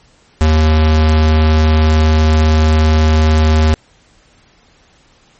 square tone, 78.1 Hz, D#2, 7 cents sharp, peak -8 dBFS, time 0.41-3.74 s, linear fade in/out 0 ms, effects pink hiss -50 dBFS RMS until 5.39 s + MP3 32 kbps

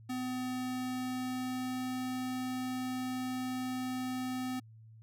square tone with pitch glide, 253.5 to 255.1 Hz, B3 to C4, +45 to -44 cents, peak -35 dBFS, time 0.09-4.6 s, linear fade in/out 10 ms, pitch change +11 cents, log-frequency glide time 0.42-1.9 s, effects added 111 Hz sine -52 dBFS peak until 5.02 s

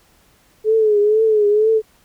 sine tone with vibrato, 427.6 Hz, A4, 49 cents flat, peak -11 dBFS, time 0.64-1.82 s, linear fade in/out 50 ms, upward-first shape triangle, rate 2.1 Hz, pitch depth 82 cents each way, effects pink hiss -55 dBFS RMS until 2.04 s

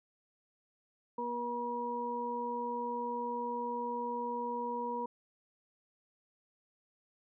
harmonic tone, 240 Hz, B3, 49 cents flat, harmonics 1 / 2 / 4, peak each -42 / -39 / -36 dBFS, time 1.18-5.06 s, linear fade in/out 5 ms, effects none

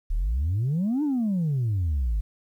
sine exponential two-way sweep, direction up then down, 34.33 to 308.6 to 48.65 Hz, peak -20 dBFS, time 0.1-2.21 s, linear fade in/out 10 ms, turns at 1.03 s, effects tanh soft clip ceiling -20 dBFS + 10-bit

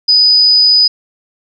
sine tone, 4978 Hz, D#8, in tune, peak -5 dBFS, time 0.08-0.88 s, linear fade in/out 10 ms, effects none

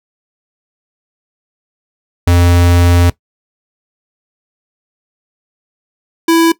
square tone pair in turn, 87.31 / 330.8 Hz, F2 / E4, 0 / +6 cents, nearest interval octave + major seventh, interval 2306 cents, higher second, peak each -7 dBFS, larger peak neither, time 2.27-3.1 / 6.28-6.52 s, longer first, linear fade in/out 5 ms, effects noise-tail reverb RT60 0.1 s tail -18 dB re dry

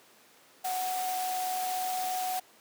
sine tone in noise, 740 Hz, F#5, in tune, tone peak -30 dBFS, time 0.64-2.4 s, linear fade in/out 10 ms, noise white, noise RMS -38 dBFS, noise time 0.64-2.4 s, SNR +5 dB, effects pink hiss -58 dBFS RMS until 2.6 s + high-pass 300 Hz 12 dB/octave

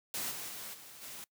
white noise with level steps, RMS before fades -37 / -42 / -44 / -52 / -46 dBFS, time 0.14-1.24 s, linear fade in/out 0 ms, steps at 0.3 / 0.48 / 0.73 / 1.01 s, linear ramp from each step 20 ms, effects noise-tail reverb RT60 0.1 s tail -23 dB re dry + high-pass 100 Hz 12 dB/octave

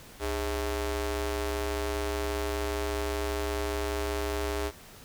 sawtooth ring-modulated tone, 236.9 Hz, A#3, 28 cents sharp, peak -22 dBFS, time 0.19-4.72 s, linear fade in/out 50 ms, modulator 171 Hz, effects pink hiss -50 dBFS RMS until 5.04 s

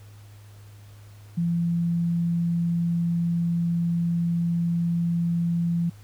sine tone, 170 Hz, F3, 46 cents flat, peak -21 dBFS, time 1.37-5.9 s, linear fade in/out 10 ms, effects added 103 Hz sine -44 dBFS peak until 6.03 s + pink hiss -56 dBFS RMS until 6.03 s

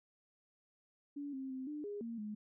sine tone with pitch steps, 286.3 / 266.1 / 260.8 / 298.4 / 410.1 / 231.1 / 211.1 Hz, D4 / C4 / C4 / D4 / G#4 / A#3 / G#3, -44 / +29 / -5 / +28 / -22 / -15 / +29 cents, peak -40 dBFS, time 1.16-2.35 s, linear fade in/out 10 ms, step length 170 ms, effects none

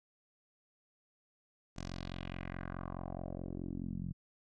10% pulse tone with low-pass filter sweep, 44.73 Hz, F1, 42 cents sharp, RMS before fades -42 dBFS, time 1.76-4.13 s, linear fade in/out 10 ms, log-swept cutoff 6500 to 160 Hz, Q 2.5, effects none

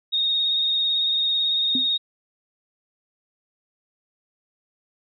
sine tone with vibrato, 3719 Hz, A#7, 5 cents flat, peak -19 dBFS, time 0.12-1.98 s, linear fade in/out 20 ms, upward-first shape sine, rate 18 Hz, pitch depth 26 cents each way
sine tone with exponential decay, 255.6 Hz, C4, 40 cents flat, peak -21 dBFS, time 1.75-1.9 s, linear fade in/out 2 ms, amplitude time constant 31 ms
effects none

